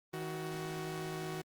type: tone pair together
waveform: sawtooth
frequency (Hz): 158.8 / 372.5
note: D#3 / F#4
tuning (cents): +36 / +12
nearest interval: octave + minor third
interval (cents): 1476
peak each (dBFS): -37 / -37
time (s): 0.13-1.42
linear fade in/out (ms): 10
effects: Opus 24 kbps